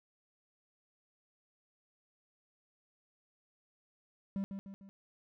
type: tone with echo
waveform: triangle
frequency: 196 Hz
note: G3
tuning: in tune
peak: -31 dBFS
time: 4.36-4.44 s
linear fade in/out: 0 ms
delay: 150 ms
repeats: 3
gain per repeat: -6 dB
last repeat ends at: 4.89 s
effects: none

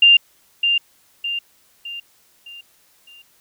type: tone with echo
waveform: sine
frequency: 2794 Hz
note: F7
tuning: in tune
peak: -7 dBFS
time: 0.02-0.17 s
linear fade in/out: 5 ms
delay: 610 ms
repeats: 5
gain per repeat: -7 dB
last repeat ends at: 3.22 s
effects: white hiss -57 dBFS RMS until 3.4 s

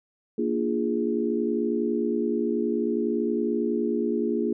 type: chord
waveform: sine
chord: Bb dominant seventh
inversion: none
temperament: equal with one note detuned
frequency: 233.1 / 293.7 / 345.8 / 415.3 Hz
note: Bb3 / D4 / F4 / Ab4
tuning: 0 / 0 / -17 / 0 cents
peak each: -27 / -31 / -28 / -28 dBFS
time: 0.38-4.53 s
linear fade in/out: 5 ms
effects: none

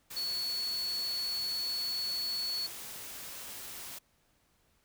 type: tone in noise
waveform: sine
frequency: 4410 Hz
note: C#8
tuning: 10 cents flat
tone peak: -32 dBFS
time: 0.16-2.67 s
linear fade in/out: 10 ms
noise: white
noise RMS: -44 dBFS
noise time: 0.1-3.99 s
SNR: +9 dB
effects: pink hiss -71 dBFS RMS until 4.84 s

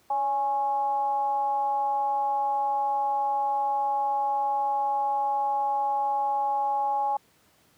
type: tone with frequency modulation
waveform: sine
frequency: 830.6 Hz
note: G#5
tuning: in tune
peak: -23 dBFS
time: 0.1-7.17 s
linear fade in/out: 5 ms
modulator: 264 Hz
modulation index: 0.4
effects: pink hiss -62 dBFS RMS until 7.77 s + high-pass 100 Hz 12 dB/octave

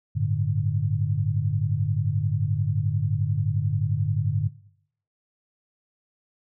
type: chord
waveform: sine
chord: G suspended second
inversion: none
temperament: equal with one note detuned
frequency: 98.62 / 110 / 146.83 Hz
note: G2 / A2 / D3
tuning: +11 / 0 / 0 cents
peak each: -26 / -25 / -26 dBFS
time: 0.15-4.49 s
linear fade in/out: 20 ms
effects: noise-tail reverb RT60 0.7 s tail -19 dB re dry

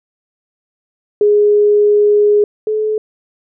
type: tone pair in turn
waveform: sine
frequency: 415.3 / 430.3 Hz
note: G#4 / A4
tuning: 0 / -39 cents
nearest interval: minor second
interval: 61 cents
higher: second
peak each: -7 / -13 dBFS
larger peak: first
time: 1.21-2.44 / 2.67-2.98 s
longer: first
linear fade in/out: 2 ms
effects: none

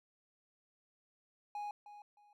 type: tone with echo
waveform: triangle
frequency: 828 Hz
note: G#5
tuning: 5 cents flat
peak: -37 dBFS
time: 1.55-1.71 s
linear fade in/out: 2 ms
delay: 310 ms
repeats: 2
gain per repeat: -12 dB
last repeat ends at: 2.33 s
effects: none

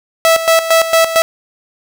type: tone with tremolo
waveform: sawtooth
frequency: 655 Hz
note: E5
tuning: 11 cents flat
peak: -3 dBFS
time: 0.25-1.22 s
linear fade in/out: 0 ms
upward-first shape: square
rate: 4.4 Hz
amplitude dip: 70%
effects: none

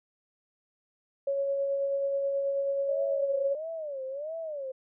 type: tone with tremolo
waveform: sine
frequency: 554.4 Hz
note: C#5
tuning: in tune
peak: -25 dBFS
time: 1.27-3.55 s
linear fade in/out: 5 ms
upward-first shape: sine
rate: 9.3 Hz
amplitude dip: 25%
type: tone with vibrato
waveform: sine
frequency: 587.3 Hz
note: D5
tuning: in tune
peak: -33 dBFS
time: 2.88-4.72 s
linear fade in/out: 10 ms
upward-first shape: sine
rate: 1.5 Hz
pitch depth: 200 cents each way
effects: none

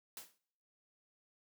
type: noise with exponential decay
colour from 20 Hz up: white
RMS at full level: -44 dBFS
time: 0.17-0.38 s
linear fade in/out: 1 ms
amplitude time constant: 44 ms
effects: noise-tail reverb RT60 0.7 s tail -24 dB re dry + high-pass 200 Hz 12 dB/octave

